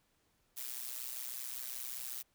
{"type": "noise with amplitude modulation", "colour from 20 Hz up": "blue", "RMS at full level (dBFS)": -39, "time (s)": [0.56, 2.23], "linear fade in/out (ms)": 20, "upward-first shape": "sine", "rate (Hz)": 125, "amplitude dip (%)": 85, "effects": ["pink hiss -75 dBFS RMS until 2.34 s"]}